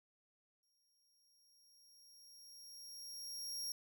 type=tone with exponential growth; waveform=sawtooth; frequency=5588 Hz; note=F8; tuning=in tune; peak=-37 dBFS; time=0.63-3.72 s; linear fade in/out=1 ms; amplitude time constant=670 ms; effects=none